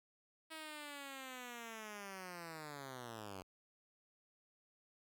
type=linear sweep; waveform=5% pulse; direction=down; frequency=321.2 to 90.4 Hz; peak=-36 dBFS; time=0.5-3.43 s; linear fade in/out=20 ms; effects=none